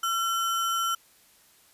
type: tone with sample-and-hold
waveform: sine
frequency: 1357 Hz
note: E6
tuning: 50 cents sharp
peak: -24 dBFS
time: 0.03-0.95 s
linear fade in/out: 5 ms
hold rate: 4410 Hz
effects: white hiss -59 dBFS RMS until 1.73 s + resampled to 32000 Hz